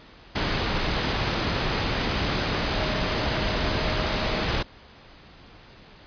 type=tone in noise; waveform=sine; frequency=622.3 Hz; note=D#5; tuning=in tune; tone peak=-34 dBFS; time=2.71-4.45 s; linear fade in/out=10 ms; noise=pink; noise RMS=-25 dBFS; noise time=0.35-4.63 s; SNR=-12 dB; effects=pink hiss -49 dBFS RMS until 6.06 s + resampled to 11025 Hz